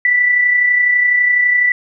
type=tone with amplitude modulation; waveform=sine; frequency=1971 Hz; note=B6; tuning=4 cents flat; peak=-8 dBFS; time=0.05-1.72 s; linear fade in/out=2 ms; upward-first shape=sine; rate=32 Hz; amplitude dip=40%; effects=none